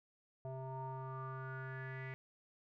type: tone with low-pass filter sweep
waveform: square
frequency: 131.6 Hz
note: C3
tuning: 10 cents sharp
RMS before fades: -45 dBFS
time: 0.45-2.14 s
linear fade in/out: 0 ms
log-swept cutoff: 730 to 2100 Hz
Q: 7.3
effects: none